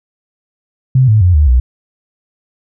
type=tone with pitch steps; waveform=sine; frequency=130 / 108.06 / 89.82 / 74.67 / 62.06 Hz; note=C3 / A2 / F2 / D2 / B1; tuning=-11 / -31 / +49 / +29 / +9 cents; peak=-5 dBFS; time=0.95-1.6 s; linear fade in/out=5 ms; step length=130 ms; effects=none